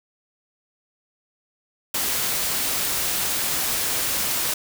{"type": "noise", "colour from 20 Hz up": "white", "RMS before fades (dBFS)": -24, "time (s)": [1.94, 4.54], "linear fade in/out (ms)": 5, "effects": []}